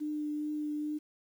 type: tone with vibrato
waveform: sine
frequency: 300 Hz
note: D4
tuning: 37 cents sharp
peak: -32 dBFS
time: 0-0.99 s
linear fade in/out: 20 ms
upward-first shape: triangle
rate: 2.4 Hz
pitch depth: 13 cents each way
effects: 10-bit